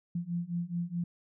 sine beating tone pair, 170.3 / 175 Hz, F3 / F3, -43 / +4 cents, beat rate 4.7 Hz, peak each -35 / -34 dBFS, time 0.15-1.04 s, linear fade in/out 5 ms, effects none

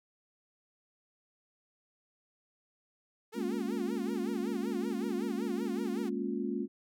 sawtooth tone with vibrato, 408.8 Hz, G#4, 27 cents flat, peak -39 dBFS, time 3.32-6.1 s, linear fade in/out 20 ms, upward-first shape sine, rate 5.3 Hz, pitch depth 270 cents each way
sine chord, Bb minor seventh, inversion third, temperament equal with one note detuned, 207.7 / 233.1 / 277.2 / 355.3 Hz, Ab3 / Bb3 / Db4 / F4, 0 / 0 / 0 / +30 cents, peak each -37 dBFS, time 3.34-6.68 s, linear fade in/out 50 ms
effects none

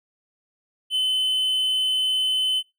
triangle tone, 3041 Hz, F#7, 47 cents sharp, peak -18 dBFS, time 0.9-2.63 s, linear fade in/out 50 ms, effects noise-tail reverb RT60 0.2 s tail -19 dB re dry

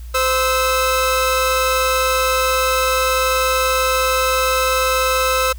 sawtooth tone pair together, 518 / 1305.3 Hz, C5 / E6, -17 / -17 cents, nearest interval octave + major third, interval 1600 cents, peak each -14 dBFS, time 0.14-5.53 s, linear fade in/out 10 ms, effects added 59 Hz sine -29 dBFS peak until 5.58 s + white hiss -49 dBFS RMS until 5.58 s

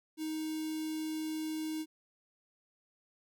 square tone with notch filter, 313.3 Hz, D#4, 12 cents sharp, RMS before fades -37 dBFS, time 0.17-1.86 s, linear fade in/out 50 ms, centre 1200 Hz, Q 0.5, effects none

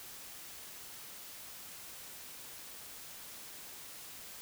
silence, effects white hiss -49 dBFS RMS until 4.41 s

